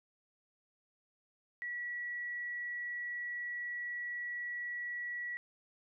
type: tone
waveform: sine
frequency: 1936 Hz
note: B6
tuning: 35 cents flat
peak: -37 dBFS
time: 1.62-5.37 s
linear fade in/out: 0 ms
effects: none